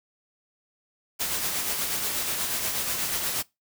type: noise with tremolo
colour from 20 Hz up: white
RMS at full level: -27 dBFS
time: 1.19-3.43 s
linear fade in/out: 20 ms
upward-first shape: sine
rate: 8.3 Hz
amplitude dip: 35%
effects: noise-tail reverb RT60 0.2 s tail -22 dB re dry